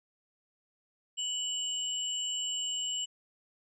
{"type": "tone pair together", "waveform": "sine", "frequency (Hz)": [2960, 7459], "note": ["F#7", "A#8"], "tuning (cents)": [0, 0], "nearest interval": "octave + major third", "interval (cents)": 1600, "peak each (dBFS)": [-33, -36], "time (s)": [1.17, 3.06], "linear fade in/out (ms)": 20, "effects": []}